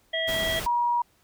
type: harmonic tone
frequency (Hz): 651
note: E5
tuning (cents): -22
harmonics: 1 / 3 / 5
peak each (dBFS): -29 / -29 / -29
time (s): 0.13-0.6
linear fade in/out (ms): 10
type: noise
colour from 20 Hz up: pink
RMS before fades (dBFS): -33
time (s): 0.27-0.67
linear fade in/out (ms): 20
type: tone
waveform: sine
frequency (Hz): 957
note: A#5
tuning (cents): +45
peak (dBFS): -21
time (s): 0.66-1.02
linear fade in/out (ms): 5
effects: pink hiss -64 dBFS RMS until 1.23 s